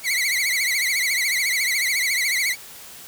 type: tone with vibrato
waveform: sawtooth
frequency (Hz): 2110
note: C7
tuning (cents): +14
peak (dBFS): -16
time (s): 0.03-2.56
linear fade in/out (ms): 50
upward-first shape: triangle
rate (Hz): 14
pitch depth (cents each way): 160
effects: white hiss -41 dBFS RMS until 3.07 s